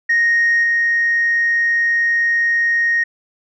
sine tone with level steps, 1864.7 Hz, A#6, in tune, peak -10 / -12 dBFS, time 0.09-3.04 s, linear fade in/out 10 ms, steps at 0.63 s, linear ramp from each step 10 ms, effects tanh soft clip ceiling -9 dBFS

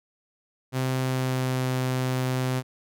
sawtooth tone with pitch glide, 130 to 128.66 Hz, C3 to C3, -11 to -29 cents, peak -20 dBFS, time 0.72-2.63 s, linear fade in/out 50 ms, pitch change -18 cents, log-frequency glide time 1.01-1.62 s, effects none

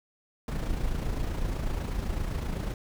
brown noise with amplitude modulation, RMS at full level -28 dBFS, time 0.48-2.74 s, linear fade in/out 2 ms, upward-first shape sine, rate 27.9 Hz, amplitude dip 50%, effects none

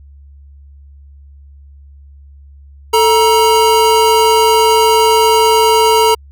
square tone pair together, 441.3 / 947 Hz, A4 / A#5, +5 / +27 cents, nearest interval octave + minor second, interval 1322 cents, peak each -11 dBFS, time 2.93-6.15 s, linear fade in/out 10 ms, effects added 70 Hz sine -36 dBFS peak until 6.31 s

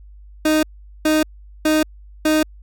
30% pulse tone bursts, 310 Hz, D#4, 6 cents flat, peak -11 dBFS, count 4, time 0.45-2.43 s, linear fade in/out 5 ms, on 180 ms, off 420 ms, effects added 50 Hz sine -39 dBFS peak until 2.62 s

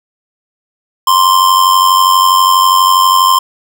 square tone with amplitude modulation, 1046.5 Hz, C6, in tune, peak -4 dBFS, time 1.07-3.39 s, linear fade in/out 5 ms, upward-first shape sine, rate 92.3 Hz, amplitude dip 55%, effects none

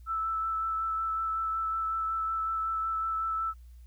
sine tone with vibrato, 1318.5 Hz, E6, in tune, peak -28 dBFS, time 0.06-3.54 s, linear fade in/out 50 ms, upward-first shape sine, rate 5.4 Hz, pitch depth 12 cents each way, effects added 60 Hz sine -47 dBFS peak until 3.86 s + white hiss -71 dBFS RMS until 3.86 s

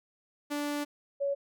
sawtooth / sine tone pair in turn, 291.8 / 560.5 Hz, D4 / C#5, -11 / +19 cents, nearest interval major seventh, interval 1130 cents, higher second, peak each -27 dBFS, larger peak neither, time 0.5-0.85 / 1.2-1.35 s, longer first, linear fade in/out 20 ms, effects none

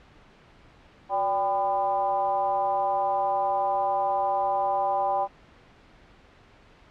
sine tone with frequency modulation, 789 Hz, G5, 11 cents sharp, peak -22 dBFS, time 1.09-5.28 s, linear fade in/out 50 ms, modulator 211 Hz, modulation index 0.97, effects pink hiss -54 dBFS RMS until 6.9 s + low-pass 3000 Hz 12 dB/octave

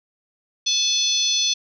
harmonic tone, 863 Hz, A5, 34 cents flat, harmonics 3 / 4 / 5 / 6 / 7, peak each -31 / -21 / -24 / -29 / -24 dBFS, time 0.66-1.54 s, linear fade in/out 10 ms, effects none

